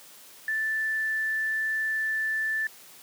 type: tone with frequency modulation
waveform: sine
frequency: 1760 Hz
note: A6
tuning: in tune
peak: -25 dBFS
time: 0.48-2.67 s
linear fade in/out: 2 ms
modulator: 21 Hz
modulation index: 0.22
effects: white hiss -50 dBFS RMS until 3.02 s + high-pass 150 Hz 12 dB/octave